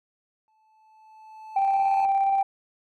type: tone with exponential growth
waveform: triangle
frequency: 872 Hz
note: A5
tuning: 16 cents flat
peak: -23 dBFS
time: 0.48-2.05 s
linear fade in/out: 0 ms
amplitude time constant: 340 ms
type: tone with tremolo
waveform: sine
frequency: 784 Hz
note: G5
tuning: in tune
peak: -17 dBFS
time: 1.56-2.43 s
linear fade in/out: 5 ms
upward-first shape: square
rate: 17 Hz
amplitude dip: 25%
effects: tanh soft clip ceiling -16 dBFS